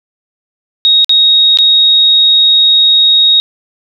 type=tone with dropouts; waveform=sine; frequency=3760 Hz; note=A#7; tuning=14 cents sharp; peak=-4 dBFS; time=0.85-3.4 s; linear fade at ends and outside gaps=0 ms; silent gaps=1.045-1.094 / 1.573-1.587 s; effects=none